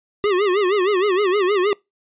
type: tone with vibrato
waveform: square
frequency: 388.6 Hz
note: G4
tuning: 15 cents flat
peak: -16 dBFS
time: 0.24-1.73 s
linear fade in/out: 0 ms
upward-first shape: sine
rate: 6.4 Hz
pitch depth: 150 cents each way
effects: noise-tail reverb RT60 0.2 s tail -25 dB re dry + resampled to 8000 Hz